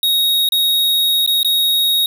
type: tone with dropouts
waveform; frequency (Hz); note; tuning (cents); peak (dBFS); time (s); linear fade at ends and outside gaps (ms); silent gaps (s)
square; 3762; A#7; +15; -13; 0.03-2.06; 2; 0.489-0.521 / 1.263-1.275 / 1.431-1.447
effects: none